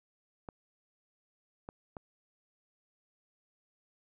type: clicks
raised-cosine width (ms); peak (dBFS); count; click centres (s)
1; -28; 3; 0.488 / 1.689 / 1.968
effects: none